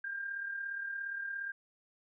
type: tone with amplitude modulation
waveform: sine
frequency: 1599 Hz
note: G6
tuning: 34 cents sharp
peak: -34 dBFS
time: 0.04-1.52 s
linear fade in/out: 5 ms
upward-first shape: sine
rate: 37.2 Hz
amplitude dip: 50%
effects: none